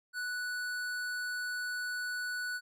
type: tone with tanh clipping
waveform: sine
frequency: 1480 Hz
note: F#6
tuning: in tune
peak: -36 dBFS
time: 0.13-2.61 s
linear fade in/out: 50 ms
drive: 17 dB
effects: none